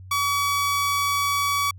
sawtooth tone, 1138 Hz, C#6, 45 cents sharp, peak -17 dBFS, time 0.11-1.71 s, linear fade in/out 5 ms, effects added 93 Hz sine -39 dBFS peak until 1.78 s

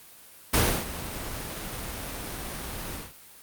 pink noise with ADSR envelope, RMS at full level -20 dBFS, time 0.53-3.14 s, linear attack 14 ms, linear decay 300 ms, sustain -15 dB, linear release 190 ms, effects white hiss -50 dBFS RMS until 3.42 s + Opus 32 kbps

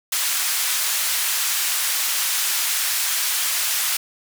white band-pass noise, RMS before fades -22 dBFS, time 0.12-3.97 s, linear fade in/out 5 ms, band 1200 to 15000 Hz, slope 12 dB/octave, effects none

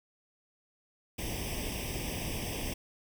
pink noise with comb filter, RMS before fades -36 dBFS, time 1.18-2.74 s, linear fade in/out 10 ms, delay 0.36 ms, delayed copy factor +0.95, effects none

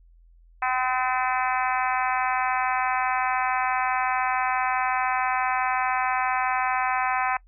harmonic tone, 255.3 Hz, C4, 42 cents flat, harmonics 3 / 4 / 5 / 6 / 7 / 8 / 9 / 10, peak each -26 / -28 / -30 / -32 / -33 / -34 / -35 / -36 dBFS, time 0.62-7.37 s, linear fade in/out 5 ms, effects noise-tail reverb RT60 0.1 s tail -23 dB re dry + added 42 Hz sine -51 dBFS peak until 7.47 s

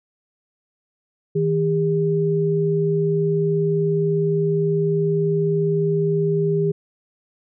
sine tone pair together, 159.3 / 402.7 Hz, D#3 / G4, +41 / +47 cents, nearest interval octave + major third, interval 1606 cents, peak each -20 / -19 dBFS, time 1.35-6.72 s, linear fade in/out 10 ms, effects none

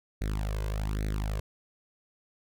sawtooth tone with flanger, 52 Hz, G#1, 3 cents sharp, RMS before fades -31 dBFS, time 0.21-1.4 s, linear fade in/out 5 ms, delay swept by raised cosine 0.48 to 1.98 ms, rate 1.2 Hz, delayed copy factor +0.95, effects none

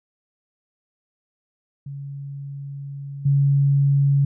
sine tone with level steps, 140 Hz, C#3, 18 cents sharp, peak -30 / -14 dBFS, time 1.86-4.25 s, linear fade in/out 5 ms, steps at 3.25 s, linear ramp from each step 10 ms, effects none

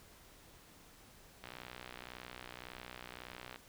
click train, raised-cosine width 0.3 ms, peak -30 dBFS, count 132, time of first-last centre 1.44-3.56 s, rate 61.8 Hz, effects pink hiss -60 dBFS RMS until 3.68 s

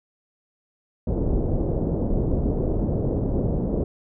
pink low-pass noise, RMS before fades -23 dBFS, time 1.07-3.84 s, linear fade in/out 5 ms, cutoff 540 Hz, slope 24 dB/octave, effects none

